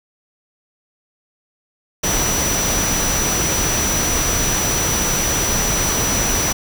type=tone in noise; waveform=sine; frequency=5900 Hz; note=F#8; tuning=6 cents flat; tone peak=-20 dBFS; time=2.03-6.53 s; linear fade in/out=10 ms; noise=pink; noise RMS=-20 dBFS; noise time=2.03-6.53 s; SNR=-3 dB; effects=none